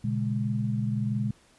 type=tone cluster; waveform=sine; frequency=120.4 / 141.7 / 206.5 Hz; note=B2 / C#3 / G#3; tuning=-44 / +38 / -10 cents; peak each=-28 / -33 / -29 dBFS; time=0.04-1.31 s; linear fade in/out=5 ms; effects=pink hiss -60 dBFS RMS until 1.58 s + resampled to 24000 Hz